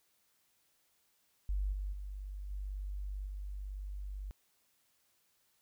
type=tone with level steps; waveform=sine; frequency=49 Hz; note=G1; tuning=in tune; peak=-31 / -35 / -40 / -37 / -39 dBFS; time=1.49-4.31 s; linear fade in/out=0 ms; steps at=1.72 / 1.92 / 2.5 / 3.26 s; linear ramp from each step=10 ms; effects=white hiss -74 dBFS RMS until 5.61 s